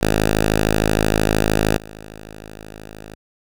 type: tone with level steps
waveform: 5% pulse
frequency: 53.1 Hz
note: G#1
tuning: 39 cents sharp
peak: -4 / -24 dBFS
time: 0.01-3.15 s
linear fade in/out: 10 ms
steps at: 1.77 s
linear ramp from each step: 2 ms
effects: none